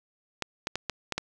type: clicks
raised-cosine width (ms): 0.2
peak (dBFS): -12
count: 6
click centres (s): 0.423 / 0.671 / 0.756 / 0.897 / 1.123 / 1.18
effects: none